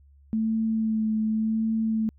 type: tone with vibrato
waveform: sine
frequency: 220 Hz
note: A3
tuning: in tune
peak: -22 dBFS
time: 0.33-2.09 s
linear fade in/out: 0 ms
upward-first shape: sine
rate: 0.89 Hz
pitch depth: 19 cents each way
effects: added 70 Hz sine -52 dBFS peak until 2.18 s